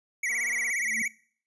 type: tone with vibrato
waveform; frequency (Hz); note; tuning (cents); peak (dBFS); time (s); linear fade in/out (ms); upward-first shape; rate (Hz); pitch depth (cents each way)
square; 2096; C7; +2; -27; 0.23-1.08; 5; sine; 17; 160
type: click train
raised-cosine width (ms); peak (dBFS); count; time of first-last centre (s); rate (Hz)
0.5; -37; 97; 0.3-0.707; 236
type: tone with exponential growth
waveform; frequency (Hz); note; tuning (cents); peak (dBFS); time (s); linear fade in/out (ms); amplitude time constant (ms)
sine; 223.7; A3; +29; -34; 0.71-1.02; 2; 66
effects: noise-tail reverb RT60 0.5 s tail -21 dB re dry + resampled to 24000 Hz